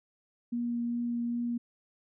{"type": "tone with vibrato", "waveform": "sine", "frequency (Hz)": 237.7, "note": "A#3", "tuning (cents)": 34, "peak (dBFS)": -29, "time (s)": [0.52, 1.58], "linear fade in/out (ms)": 10, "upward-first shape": "triangle", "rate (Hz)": 2.5, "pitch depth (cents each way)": 10, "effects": []}